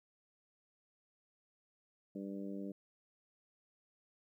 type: harmonic tone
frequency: 98.7 Hz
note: G2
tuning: 12 cents sharp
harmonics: 2 / 3 / 4 / 5 / 6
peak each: -43 / -45 / -51 / -52 / -54 dBFS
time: 2.15-2.72 s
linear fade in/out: 5 ms
effects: 13-bit